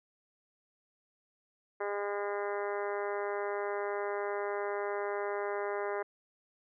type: harmonic tone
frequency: 203.3 Hz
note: G#3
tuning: 37 cents flat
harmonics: 2 / 3 / 4 / 5 / 6 / 7 / 8 / 9 / 10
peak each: -35 / -39 / -41 / -43 / -45 / -46 / -47 / -48 / -49 dBFS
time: 1.8-6.03 s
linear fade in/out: 10 ms
effects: none